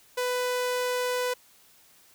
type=tone; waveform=sawtooth; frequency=497.3 Hz; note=B4; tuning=12 cents sharp; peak=-22 dBFS; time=0.17-1.34 s; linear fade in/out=10 ms; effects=white hiss -58 dBFS RMS until 2.14 s